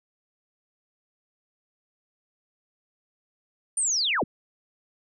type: linear sweep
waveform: sine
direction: down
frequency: 9230 to 79.3 Hz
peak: -22 dBFS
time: 3.77-4.24 s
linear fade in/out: 5 ms
effects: none